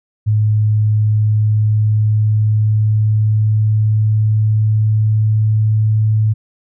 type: tone with pitch glide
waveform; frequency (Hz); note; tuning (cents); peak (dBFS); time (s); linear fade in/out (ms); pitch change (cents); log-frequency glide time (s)
sine; 106.9 to 108.45; A2 to A2; -49 to -25; -10; 0.26-6.34; 20; +24; 0.97-6.09
effects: none